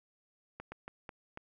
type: slowing click train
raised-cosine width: 0.5 ms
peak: -28 dBFS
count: 5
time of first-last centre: 0.6-1.374 s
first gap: 120 ms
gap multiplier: 1.33
effects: none